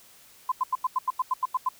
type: tone bursts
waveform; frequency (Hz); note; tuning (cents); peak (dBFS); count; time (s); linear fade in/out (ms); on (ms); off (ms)
sine; 1023; C6; -39; -21; 11; 0.49-1.689; 5; 29; 88
effects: white hiss -54 dBFS RMS until 1.79 s

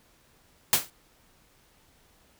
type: noise with exponential decay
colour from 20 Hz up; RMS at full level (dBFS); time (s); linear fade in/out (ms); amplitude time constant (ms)
white; -17; 0.73-0.9; 1; 36
effects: pink hiss -62 dBFS RMS until 2.39 s

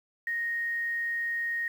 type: tone with quantisation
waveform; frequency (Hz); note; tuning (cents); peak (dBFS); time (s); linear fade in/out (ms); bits
sine; 1864.7; A#6; 0; -28; 0.27-1.68; 2; 9
effects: none

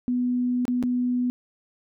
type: tone with dropouts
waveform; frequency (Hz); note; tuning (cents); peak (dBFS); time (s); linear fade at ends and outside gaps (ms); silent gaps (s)
sine; 247.3; B3; +3; -21; 0.08-1.3; 0; 0.653-0.68 / 0.827-0.836
effects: none

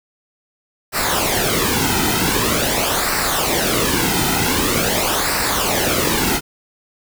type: noise with flanger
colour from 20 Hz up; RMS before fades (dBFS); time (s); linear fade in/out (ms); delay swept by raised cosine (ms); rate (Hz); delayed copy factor
pink; -18; 0.92-6.41; 50; 0.3 to 1.8; 0.45; -0.65
effects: none

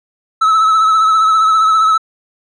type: tone with vibrato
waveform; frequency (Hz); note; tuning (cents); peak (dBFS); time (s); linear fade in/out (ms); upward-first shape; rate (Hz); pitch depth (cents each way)
triangle; 1300; E6; -24; -6; 0.41-1.98; 10; sine; 15; 36
effects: resampled to 22050 Hz

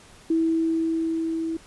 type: tone with level ramp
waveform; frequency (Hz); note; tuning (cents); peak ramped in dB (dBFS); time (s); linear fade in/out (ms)
sine; 326; E4; -19; -18 to -25; 0.3-1.57; 5
effects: pink hiss -50 dBFS RMS until 1.66 s + resampled to 24000 Hz

